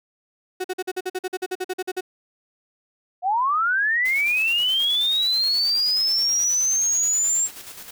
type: tone bursts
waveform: 35% pulse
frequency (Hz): 370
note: F#4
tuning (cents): 0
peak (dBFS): -22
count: 16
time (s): 0.6-2.009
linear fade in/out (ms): 10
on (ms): 44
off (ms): 47
type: linear sweep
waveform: sine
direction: up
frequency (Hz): 695 to 7490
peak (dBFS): -18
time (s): 3.22-7.49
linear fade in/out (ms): 50
type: noise with tremolo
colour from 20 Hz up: white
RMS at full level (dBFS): -38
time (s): 4.05-7.91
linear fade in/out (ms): 5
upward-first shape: square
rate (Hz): 9.4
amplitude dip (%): 45
effects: none